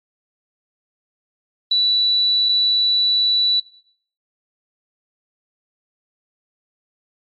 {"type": "tone pair in turn", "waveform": "sine", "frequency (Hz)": [3951, 3951], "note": ["B7", "B7"], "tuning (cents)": [0, 0], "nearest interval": "unison", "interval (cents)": 0, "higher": "neither", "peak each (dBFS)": -13, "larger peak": "neither", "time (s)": [[1.71, 2.49], [2.49, 3.6]], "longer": "second", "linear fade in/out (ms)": 5, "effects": ["noise-tail reverb RT60 0.6 s tail -19 dB re dry", "MP3 48 kbps"]}